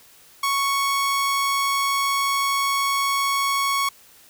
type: tone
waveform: sawtooth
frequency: 1108.7 Hz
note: C#6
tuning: in tune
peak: -16 dBFS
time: 0.43-3.89 s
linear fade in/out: 5 ms
effects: white hiss -51 dBFS RMS until 4.29 s